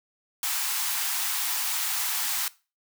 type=high-pass noise; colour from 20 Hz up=white; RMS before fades=-28 dBFS; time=0.43-2.48 s; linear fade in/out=2 ms; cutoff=740 Hz; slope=96 dB/octave; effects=noise-tail reverb RT60 0.3 s tail -19 dB re dry